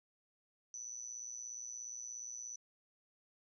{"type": "tone with amplitude modulation", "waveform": "sine", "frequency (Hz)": 5980, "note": "F#8", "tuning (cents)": 17, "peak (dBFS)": -40, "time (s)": [0.74, 2.56], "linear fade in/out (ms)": 2, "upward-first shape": "sine", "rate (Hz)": 117, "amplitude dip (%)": 80, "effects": []}